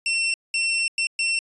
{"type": "tone bursts at uneven times", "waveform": "sawtooth", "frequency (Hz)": 2706, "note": "E7", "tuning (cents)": 45, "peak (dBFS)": -17, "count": 4, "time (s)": [[0.06, 0.34], [0.54, 0.88], [0.98, 1.07], [1.19, 1.39]], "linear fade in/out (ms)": 2, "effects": ["resampled to 22050 Hz"]}